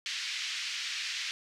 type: band-pass noise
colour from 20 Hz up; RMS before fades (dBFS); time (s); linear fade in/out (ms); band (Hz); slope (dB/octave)
pink; -36; 0.06-1.31; 0; 2000 to 5700; 24
effects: none